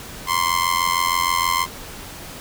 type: tone with amplitude modulation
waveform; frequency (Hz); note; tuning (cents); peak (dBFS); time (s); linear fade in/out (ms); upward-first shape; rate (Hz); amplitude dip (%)
sawtooth; 1046.5; C6; 0; -10; 0.26-1.67; 50; sine; 86.4; 90
effects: pink hiss -36 dBFS RMS until 2.4 s